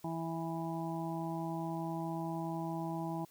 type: harmonic tone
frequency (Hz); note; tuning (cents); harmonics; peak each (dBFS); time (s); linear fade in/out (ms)
164.6; E3; -2; 1 / 2 / 4 / 5 / 6; -39 / -40 / -45 / -43 / -46; 0.04-3.25; 5
effects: white hiss -64 dBFS RMS until 3.3 s